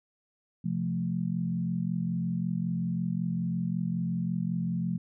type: chord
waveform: sine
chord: F major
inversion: second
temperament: equal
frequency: 130.81 / 174.61 / 220 Hz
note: C3 / F3 / A3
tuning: 0 / 0 / 0 cents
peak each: -35 / -29 / -34 dBFS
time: 0.64-4.98 s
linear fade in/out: 10 ms
effects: none